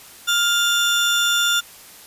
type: tone pair together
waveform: 35% pulse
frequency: 1403 / 3535 Hz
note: F6 / A7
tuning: +8 / +7 cents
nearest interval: octave + major third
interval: 1599 cents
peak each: -17 dBFS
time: 0.27-1.61 s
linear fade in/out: 20 ms
effects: white hiss -43 dBFS RMS until 2.06 s + resampled to 32000 Hz